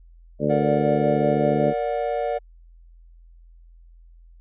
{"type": "harmonic tone", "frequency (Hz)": 73.5, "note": "D2", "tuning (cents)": 2, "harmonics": [2, 3, 4, 5, 6, 7, 8], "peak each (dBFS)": [-26, -25, -27, -30, -26, -31, -25], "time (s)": [0.39, 1.74], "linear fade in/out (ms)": 50}
{"type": "chord", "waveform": "triangle", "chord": "Bb augmented", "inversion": "none", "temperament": "just", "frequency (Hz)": [466.2, 582.7, 728.4], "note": ["Bb4", "D5", "F#5"], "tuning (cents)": [0, -14, -27], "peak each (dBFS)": [-25, -24, -25], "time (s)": [0.49, 2.39], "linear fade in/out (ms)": 20}
{"effects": ["added 42 Hz sine -46 dBFS peak until 4.4 s", "resampled to 8000 Hz"]}